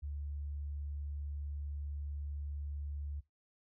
sine tone, 72.3 Hz, D2, 27 cents flat, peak -38 dBFS, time 0.02-3.21 s, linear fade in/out 20 ms, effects noise-tail reverb RT60 0.2 s tail -21 dB re dry

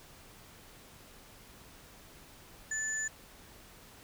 sine tone pair together, 1747 / 6972 Hz, A6 / A8, -13 / -17 cents, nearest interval 2 octaves, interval 2396 cents, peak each -35 / -35 dBFS, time 2.71-3.08 s, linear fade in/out 5 ms, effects pink hiss -55 dBFS RMS until 4.03 s

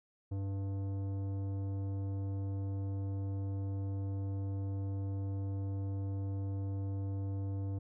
sine tone with tanh clipping, 98 Hz, G2, in tune, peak -36 dBFS, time 0.31-7.79 s, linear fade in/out 10 ms, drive 13 dB, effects none

